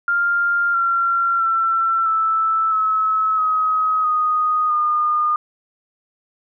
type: tone with pitch steps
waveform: sine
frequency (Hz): 1398 / 1370.8 / 1344.2 / 1318 / 1292.4 / 1267.2 / 1242.6 / 1218.4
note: F6 / F6 / E6 / E6 / E6 / D#6 / D#6 / D#6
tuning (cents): +1 / -33 / +33 / -1 / -35 / +31 / -3 / -37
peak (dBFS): -15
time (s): 0.08-5.36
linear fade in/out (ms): 2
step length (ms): 660
effects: none